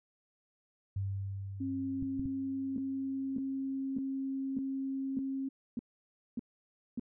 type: tone with exponential decay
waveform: sine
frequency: 98 Hz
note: G2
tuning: in tune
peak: -31 dBFS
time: 0.96-3.86 s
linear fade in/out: 5 ms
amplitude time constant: 630 ms
type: tone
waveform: sine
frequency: 269 Hz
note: C4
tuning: 48 cents sharp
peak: -33 dBFS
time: 1.6-5.49 s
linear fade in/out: 10 ms
type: clicks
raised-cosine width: 5 ms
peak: -28 dBFS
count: 3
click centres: 2.026 / 2.195 / 2.257 s
type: tone bursts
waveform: sine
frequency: 236.6 Hz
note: A#3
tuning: 26 cents sharp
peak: -32 dBFS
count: 8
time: 2.76-6.996 s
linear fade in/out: 2 ms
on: 22 ms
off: 580 ms
effects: none